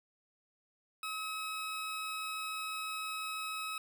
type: tone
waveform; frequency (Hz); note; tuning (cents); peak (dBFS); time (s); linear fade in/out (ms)
20% pulse; 1281; E6; -50; -32; 1.03-3.78; 2
effects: none